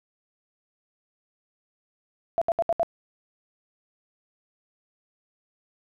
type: tone bursts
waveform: sine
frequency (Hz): 673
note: E5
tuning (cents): +36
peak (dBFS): -19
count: 5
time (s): 2.38-2.831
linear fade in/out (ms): 0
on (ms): 35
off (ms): 69
effects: none